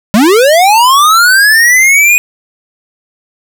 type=linear sweep; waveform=square; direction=up; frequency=189.9 to 2489 Hz; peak=-4 dBFS; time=0.14-2.18 s; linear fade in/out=0 ms; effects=none